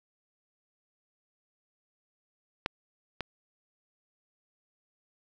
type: clicks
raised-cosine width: 0.3 ms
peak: -12 / -17 dBFS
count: 2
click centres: 2.661 / 3.207 s
effects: 9-bit